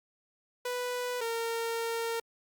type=tone pair in turn; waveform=sawtooth; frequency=493.9 / 459.8 Hz; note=B4 / A#4; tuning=0 / -24 cents; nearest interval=minor second; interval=124 cents; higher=first; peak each=-28 / -27 dBFS; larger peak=second; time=0.65-1.21 / 1.21-2.2 s; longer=second; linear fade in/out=5 ms; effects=Opus 48 kbps